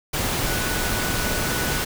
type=tone in noise; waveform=sine; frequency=1480 Hz; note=F#6; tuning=in tune; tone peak=-31 dBFS; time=0.46-1.82 s; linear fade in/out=10 ms; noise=pink; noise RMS=-24 dBFS; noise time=0.13-1.85 s; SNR=-10 dB; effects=none